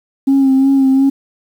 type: tone with vibrato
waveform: sine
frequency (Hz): 269.4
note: C#4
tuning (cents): -49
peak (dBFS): -6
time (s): 0.27-1.1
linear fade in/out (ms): 10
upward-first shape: sine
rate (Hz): 2.8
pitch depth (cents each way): 30
effects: tanh soft clip ceiling -5 dBFS + 7-bit